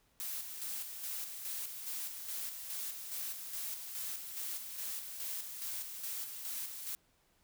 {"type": "noise with tremolo", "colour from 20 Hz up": "blue", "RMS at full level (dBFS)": -40, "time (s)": [0.2, 6.95], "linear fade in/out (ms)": 0, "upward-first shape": "square", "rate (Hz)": 2.4, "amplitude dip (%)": 45, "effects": ["pink hiss -72 dBFS RMS until 7.43 s"]}